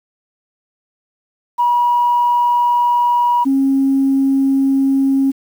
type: tone pair in turn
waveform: sine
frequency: 964 / 271 Hz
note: B5 / C#4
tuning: -42 / -39 cents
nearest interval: octave + minor seventh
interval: 2197 cents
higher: first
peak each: -10 dBFS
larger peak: neither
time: 1.58-3.45 / 3.45-5.32 s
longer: neither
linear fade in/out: 20 ms
effects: tanh soft clip ceiling -6 dBFS + 7-bit